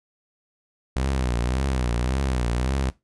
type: tone with vibrato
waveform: sawtooth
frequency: 63.1 Hz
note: B1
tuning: 38 cents sharp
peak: -18 dBFS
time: 0.96-2.9 s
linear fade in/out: 0 ms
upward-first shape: triangle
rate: 1.8 Hz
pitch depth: 150 cents each way
effects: noise-tail reverb RT60 0.2 s tail -19 dB re dry + resampled to 24000 Hz